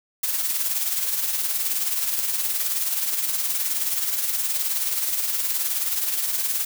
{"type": "noise with tremolo", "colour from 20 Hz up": "blue", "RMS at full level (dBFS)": -22, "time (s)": [0.23, 6.65], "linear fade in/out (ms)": 5, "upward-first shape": "triangle", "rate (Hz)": 19, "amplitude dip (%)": 55, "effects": []}